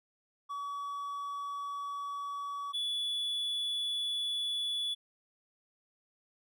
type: tone pair in turn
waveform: triangle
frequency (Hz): 1136 / 3430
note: C#6 / A7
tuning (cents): +42 / -45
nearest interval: octave + perfect fifth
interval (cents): 1913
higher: second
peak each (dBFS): -34 / -30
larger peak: second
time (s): 0.49-2.73 / 2.73-4.95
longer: first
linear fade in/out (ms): 20
effects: none